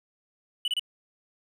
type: tone bursts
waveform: triangle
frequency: 2962 Hz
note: F#7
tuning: 1 cent sharp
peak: -23 dBFS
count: 3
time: 0.65-0.795 s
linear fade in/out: 2 ms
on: 29 ms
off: 29 ms
effects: none